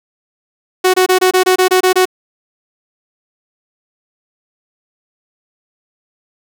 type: tone bursts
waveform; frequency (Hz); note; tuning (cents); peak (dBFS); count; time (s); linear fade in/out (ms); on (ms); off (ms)
sawtooth; 370; F#4; 0; -4; 10; 0.84-2.055; 10; 99; 25
effects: none